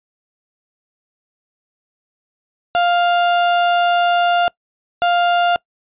35% pulse tone bursts at uneven times, 700 Hz, F5, 4 cents sharp, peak -11 dBFS, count 2, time 2.75-4.48 / 5.02-5.56 s, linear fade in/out 0 ms, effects noise-tail reverb RT60 0.1 s tail -24 dB re dry + resampled to 8000 Hz

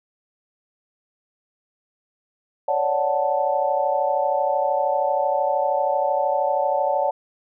sine chord, D major seventh, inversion third, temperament equal, 554.4 / 587.3 / 740 / 880 Hz, C#5 / D5 / F#5 / A5, 0 / 0 / 0 / 0 cents, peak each -24 dBFS, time 2.68-7.11 s, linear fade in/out 5 ms, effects none

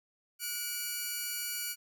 5% pulse tone pair together, 1453.4 / 2312 Hz, F#6 / D7, -31 / -28 cents, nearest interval minor sixth, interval 803 cents, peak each -27 dBFS, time 0.39-1.76 s, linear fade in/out 50 ms, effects none

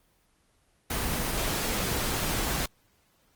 pink noise, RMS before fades -29 dBFS, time 0.9-2.66 s, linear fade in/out 5 ms, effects pink hiss -67 dBFS RMS until 3.35 s + Opus 24 kbps

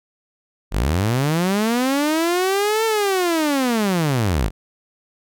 sawtooth linear two-way sweep, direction up then down, 39.83 to 451.6 to 39.83 Hz, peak -13 dBFS, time 0.71-4.51 s, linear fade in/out 50 ms, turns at 2.85 s, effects none

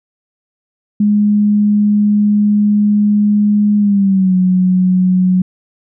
sine tone with pitch glide, 207.7 to 183.97 Hz, G#3 to F#3, 0 to -10 cents, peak -8 dBFS, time 1-5.42 s, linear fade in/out 5 ms, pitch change -210 cents, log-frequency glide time 3.78-4.35 s, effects none

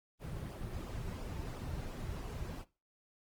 brown noise with flanger, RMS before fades -42 dBFS, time 0.19-2.65 s, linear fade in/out 50 ms, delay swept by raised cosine 0.48 to 4.18 ms, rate 2.9 Hz, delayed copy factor -0.55, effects noise-tail reverb RT60 0.3 s tail -18 dB re dry + Opus 24 kbps

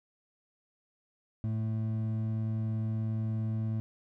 triangle tone pair together, 110.38 / 220 Hz, A2 / A3, +6 / 0 cents, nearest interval octave, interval 1194 cents, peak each -28 / -35 dBFS, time 1.44-3.8 s, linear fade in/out 0 ms, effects none

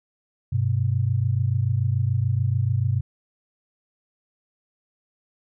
sine tone pair together, 99.28 / 126.2 Hz, G2 / B2, +22 / +38 cents, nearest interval major third, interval 416 cents, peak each -22 dBFS, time 0.52-3.01 s, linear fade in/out 10 ms, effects none

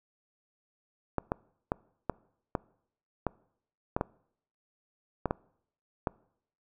clicks, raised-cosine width 1 ms, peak -14 dBFS, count 11, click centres 1.183 / 1.319 / 1.719 / 2.097 / 2.552 / 3.267 / 3.965 / 4.011 / 5.257 / 5.309 / 6.072 s, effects noise-tail reverb RT60 0.7 s tail -24 dB re dry

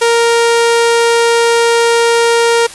sawtooth tone, 466.2 Hz, A#4, in tune, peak -4 dBFS, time 0.01-2.67 s, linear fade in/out 10 ms, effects white hiss -31 dBFS RMS until 2.74 s + resampled to 24000 Hz

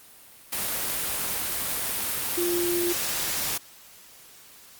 sine tone in noise, 348.4 Hz, F4, 4 cents flat, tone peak -24 dBFS, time 2.37-2.93 s, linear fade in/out 10 ms, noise white, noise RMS -28 dBFS, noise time 0.52-3.58 s, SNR +1 dB, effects white hiss -50 dBFS RMS until 4.79 s + Opus 32 kbps

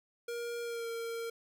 square tone with pitch glide, 472.1 to 461.1 Hz, A#4 to A#4, +22 to -19 cents, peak -37 dBFS, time 0.28-1.3 s, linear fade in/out 5 ms, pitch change -41 cents, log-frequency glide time 0.62-0.88 s, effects none

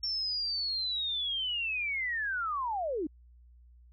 sine linear sweep, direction down, 5450 to 277.2 Hz, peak -30 dBFS, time 0.03-3.07 s, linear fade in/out 5 ms, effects added 60 Hz sine -54 dBFS peak until 3.92 s

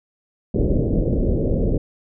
pink low-pass noise, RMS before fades -19 dBFS, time 0.54-1.78 s, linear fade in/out 5 ms, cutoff 550 Hz, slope 48 dB/octave, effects none

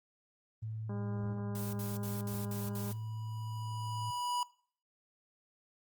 sine tone with pitch glide, 110 to 110.77 Hz, A2 to A2, 0 to +12 cents, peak -37 dBFS, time 0.62-4.11 s, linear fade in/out 10 ms, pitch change +12 cents, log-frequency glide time 2.84-3.55 s
harmonic tone, 202.2 Hz, G#3, 46 cents flat, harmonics 1 / 2 / 3 / 4 / 5 / 6 / 7 / 8, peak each -40 / -46 / -53 / -54 / -54 / -61 / -61 / -63 dBFS, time 0.89-2.92 s, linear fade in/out 5 ms
blue noise bursts, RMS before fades -46 dBFS, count 6, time 1.55-2.93 s, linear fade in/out 2 ms, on 180 ms, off 60 ms
square tone with exponential growth, 978 Hz, B5, 17 cents flat, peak -32 dBFS, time 2.22-4.43 s, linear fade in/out 2 ms, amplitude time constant 480 ms
effects noise-tail reverb RT60 0.5 s tail -21 dB re dry + Opus 24 kbps

